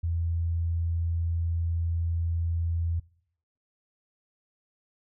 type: tone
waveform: sine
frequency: 83.9 Hz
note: E2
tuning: 31 cents sharp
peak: -25 dBFS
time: 0.03-3 s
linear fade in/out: 10 ms
effects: noise-tail reverb RT60 0.7 s tail -24 dB re dry